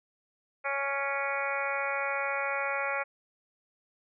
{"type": "harmonic tone with a mistuned harmonic", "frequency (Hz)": 278, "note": "C#4", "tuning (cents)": 5, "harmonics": [2, 3, 4, 5, 6, 7, 8, 9], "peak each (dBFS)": [-35, -37, -38, -35, -40, -38, -36, -40], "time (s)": [0.64, 3.04], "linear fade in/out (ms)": 20, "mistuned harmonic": 9, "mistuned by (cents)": -48, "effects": []}